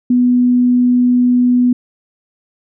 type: tone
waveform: sine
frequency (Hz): 246.9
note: B3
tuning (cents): 0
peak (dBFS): -8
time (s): 0.1-1.73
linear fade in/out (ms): 5
effects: none